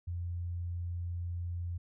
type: tone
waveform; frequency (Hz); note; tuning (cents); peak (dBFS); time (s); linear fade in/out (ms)
sine; 87; F2; -6; -34; 0.07-1.78; 10
effects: none